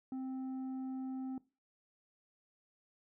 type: tone with tanh clipping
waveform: triangle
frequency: 261.6 Hz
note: C4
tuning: in tune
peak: -39 dBFS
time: 0.12-1.38 s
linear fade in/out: 2 ms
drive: 10 dB
effects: noise-tail reverb RT60 0.3 s tail -20 dB re dry